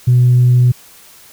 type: tone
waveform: sine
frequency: 123.9 Hz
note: B2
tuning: 6 cents sharp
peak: -5 dBFS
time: 0.07-0.72 s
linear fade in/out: 10 ms
effects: tanh soft clip ceiling -3 dBFS + white hiss -42 dBFS RMS until 1.32 s